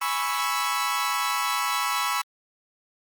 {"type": "chord", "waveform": "sawtooth", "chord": "C# minor seventh", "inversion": "second", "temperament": "equal", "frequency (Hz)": [830.6, 987.8, 1108.7, 1318.5], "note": ["G#5", "B5", "C#6", "E6"], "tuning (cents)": [0, 0, 0, 0], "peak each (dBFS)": [-30, -25, -25, -25], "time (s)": [0.01, 2.22], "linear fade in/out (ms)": 10, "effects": ["Opus 32 kbps"]}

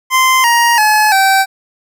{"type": "tone with pitch steps", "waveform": "25% pulse", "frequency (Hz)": [1039, 941.8, 853.7, 773.9], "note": ["C6", "A#5", "G#5", "G5"], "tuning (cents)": [-12, 18, 47, -22], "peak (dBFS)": -4, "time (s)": [0.1, 1.46], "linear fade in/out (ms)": 50, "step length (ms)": 340, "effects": []}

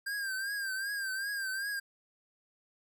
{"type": "tone with vibrato", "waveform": "square", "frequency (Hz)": 1591, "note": "G6", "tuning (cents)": 25, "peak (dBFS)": -34, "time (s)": [0.06, 1.8], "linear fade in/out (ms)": 10, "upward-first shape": "triangle", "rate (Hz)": 2.6, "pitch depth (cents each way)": 83, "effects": []}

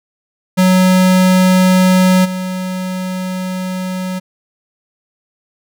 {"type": "tone with level steps", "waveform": "square", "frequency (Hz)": 185, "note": "F#3", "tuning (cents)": 0, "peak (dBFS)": [-8, -19], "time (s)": [0.57, 4.2], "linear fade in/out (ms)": 20, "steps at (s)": 2.24, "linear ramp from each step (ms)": 20, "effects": []}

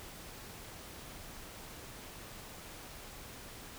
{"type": "silence", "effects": ["pink hiss -49 dBFS RMS until 3.78 s"]}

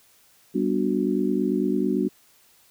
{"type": "chord", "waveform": "sine", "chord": "G major seventh", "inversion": "none", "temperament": "just", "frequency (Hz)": [196, 245, 294, 367.5], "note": ["G3", "B3", "D4", "F#4"], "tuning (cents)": [0, -14, 2, -12], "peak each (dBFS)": -26, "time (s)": [0.54, 2.09], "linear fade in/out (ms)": 20, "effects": ["white hiss -58 dBFS RMS until 2.7 s"]}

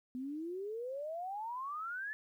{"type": "exponential sweep", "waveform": "sine", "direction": "up", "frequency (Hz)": [246.9, 1760], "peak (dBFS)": -38, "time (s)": [0.15, 2.13], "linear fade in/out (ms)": 0, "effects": ["12-bit"]}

